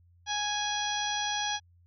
harmonic tone with a mistuned harmonic, 830.6 Hz, G#5, in tune, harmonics 1 / 2 / 3 / 4 / 5 / 6 / 7, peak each -33 / -36 / -42 / -34 / -41 / -43 / -37 dBFS, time 0.26-1.6 s, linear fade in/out 50 ms, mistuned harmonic 5, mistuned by -25 cents, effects added 87 Hz sine -58 dBFS peak until 1.86 s

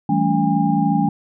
sine tone cluster, 164.2 / 195.3 / 218.4 / 283.4 / 809 Hz, E3 / G3 / A3 / C#4 / G#5, -6 / -6 / -13 / +38 / -46 cents, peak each -21 dBFS, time 0.09-1.09 s, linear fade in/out 5 ms, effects none

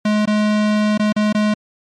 square tone with dropouts, 211.4 Hz, G#3, 31 cents sharp, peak -14 dBFS, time 0.05-1.54 s, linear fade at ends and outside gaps 5 ms, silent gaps 0.256-0.274 / 0.977-0.995 / 1.125-1.163 / 1.327-1.347 s, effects low-pass 5000 Hz 12 dB/octave + MP3 64 kbps

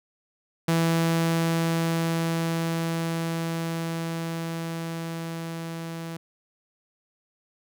sawtooth tone with level ramp, 165.3 Hz, E3, 5 cents sharp, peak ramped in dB -16 to -29 dBFS, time 0.68-6.17 s, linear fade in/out 5 ms, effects none

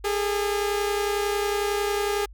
sawtooth tone pair together, 407.5 / 438.5 Hz, G#4 / A4, -33 / -6 cents, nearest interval minor second, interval 127 cents, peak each -20 / -27 dBFS, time 0.04-2.26 s, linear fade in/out 10 ms, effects added 50 Hz sine -42 dBFS peak until 2.33 s

